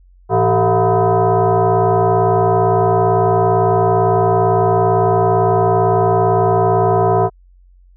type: tone with frequency modulation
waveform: sine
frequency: 167.4 Hz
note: E3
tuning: 27 cents sharp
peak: -10 dBFS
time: 0.29-7.3 s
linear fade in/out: 50 ms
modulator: 277 Hz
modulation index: 2.9
effects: added 45 Hz sine -44 dBFS peak until 7.96 s